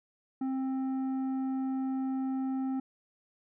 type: tone with tanh clipping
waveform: sine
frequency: 264.1 Hz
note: C4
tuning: 16 cents sharp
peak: -31 dBFS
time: 0.41-2.8 s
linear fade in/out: 5 ms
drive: 8 dB
effects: none